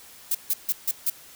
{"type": "noise bursts", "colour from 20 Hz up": "violet", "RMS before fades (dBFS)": -23, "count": 5, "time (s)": [0.31, 1.1], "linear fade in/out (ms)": 5, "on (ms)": 38, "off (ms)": 150, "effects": ["white hiss -48 dBFS RMS until 1.35 s"]}